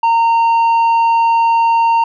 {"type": "tone with tanh clipping", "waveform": "sine", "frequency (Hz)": 920, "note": "A#5", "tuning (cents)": -23, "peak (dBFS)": -10, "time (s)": [0.03, 2.04], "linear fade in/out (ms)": 5, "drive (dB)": 5, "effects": []}